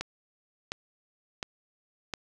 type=click train; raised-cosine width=0.2 ms; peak=-15 dBFS; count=4; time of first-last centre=0.01-2.138 s; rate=1.41 Hz; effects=none